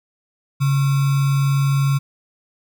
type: tone with sample-and-hold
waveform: sine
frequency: 138.59 Hz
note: C#3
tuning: in tune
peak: -14 dBFS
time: 0.6-1.99 s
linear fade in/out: 20 ms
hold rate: 1225 Hz
effects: none